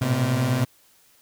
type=tone cluster; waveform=30% pulse; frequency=110.9 / 119.2 / 128.8 Hz; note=A2 / A#2 / C3; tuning=+14 / +39 / -27 cents; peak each=-27 / -24 / -19 dBFS; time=0.01-0.65 s; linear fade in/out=10 ms; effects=white hiss -58 dBFS RMS until 1.21 s